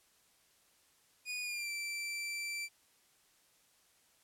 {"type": "tone with pitch glide", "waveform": "sawtooth", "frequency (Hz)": [2466, 2340], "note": ["D#7", "D7"], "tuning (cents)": [-16, -7], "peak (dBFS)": -34, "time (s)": [1.25, 2.69], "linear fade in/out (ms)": 50, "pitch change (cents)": -91, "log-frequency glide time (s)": [1.42, 1.7], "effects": ["white hiss -69 dBFS RMS until 4.23 s", "low-pass 12000 Hz 12 dB/octave"]}